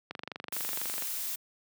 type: click train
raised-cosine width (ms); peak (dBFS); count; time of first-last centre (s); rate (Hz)
0.3; -21; 23; 0.11-1.023; 24.1
type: noise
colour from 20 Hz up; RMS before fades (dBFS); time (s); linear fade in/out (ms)
blue; -35; 0.52-1.36; 10
effects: high-pass 150 Hz 12 dB/octave